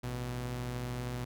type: tone pair together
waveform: sawtooth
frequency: 55.22 / 123.4 Hz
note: A1 / B2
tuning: +7 / -1 cents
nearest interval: octave + major second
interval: 1392 cents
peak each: -39 / -32 dBFS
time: 0.03-1.25 s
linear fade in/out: 10 ms
effects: none